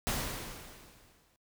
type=noise with exponential decay; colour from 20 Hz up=pink; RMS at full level=-31 dBFS; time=0.07-1.36 s; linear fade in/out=0 ms; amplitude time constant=280 ms; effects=noise-tail reverb RT60 0.1 s tail -24 dB re dry